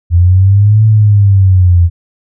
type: linear two-way sweep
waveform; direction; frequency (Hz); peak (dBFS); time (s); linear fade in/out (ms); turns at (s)
sine; up then down; 84.3 to 110 to 84.3; -3; 0.1-1.9; 50; 0.85
effects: none